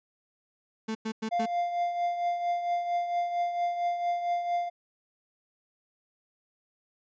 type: tone bursts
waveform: 35% pulse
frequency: 220.6 Hz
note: A3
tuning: 5 cents sharp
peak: -28 dBFS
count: 4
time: 0.88-1.461 s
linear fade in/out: 10 ms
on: 71 ms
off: 99 ms
type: tone with tremolo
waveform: triangle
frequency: 698.5 Hz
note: F5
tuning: in tune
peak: -22 dBFS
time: 1.31-4.7 s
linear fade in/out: 20 ms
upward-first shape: triangle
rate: 4.4 Hz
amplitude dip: 60%
effects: resampled to 16000 Hz